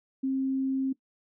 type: tone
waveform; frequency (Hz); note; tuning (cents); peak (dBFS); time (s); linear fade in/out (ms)
sine; 266.4; C4; +31; -25; 0.23-0.93; 10
effects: noise-tail reverb RT60 0.1 s tail -18 dB re dry